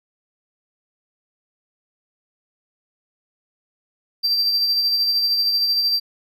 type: tone with tremolo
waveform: triangle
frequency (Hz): 4699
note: D8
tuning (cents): 0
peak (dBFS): -14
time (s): 4.23-6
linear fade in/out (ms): 20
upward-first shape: sine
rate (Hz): 13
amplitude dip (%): 35
effects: none